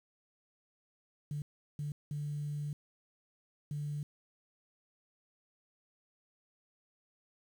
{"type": "tone bursts at uneven times", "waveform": "sine", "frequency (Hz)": 146.83, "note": "D3", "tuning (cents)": 0, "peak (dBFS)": -34, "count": 4, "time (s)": [[1.31, 1.42], [1.79, 1.92], [2.11, 2.73], [3.71, 4.03]], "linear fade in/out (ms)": 2, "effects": ["tanh soft clip ceiling -30 dBFS", "10-bit"]}